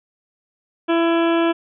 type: harmonic tone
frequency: 334.2 Hz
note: E4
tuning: 24 cents sharp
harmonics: 1 / 2 / 3 / 4 / 5 / 7 / 8 / 9 / 10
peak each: -16 / -22 / -26 / -28 / -30 / -33 / -34 / -35 / -36 dBFS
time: 0.88-1.53 s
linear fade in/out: 20 ms
effects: none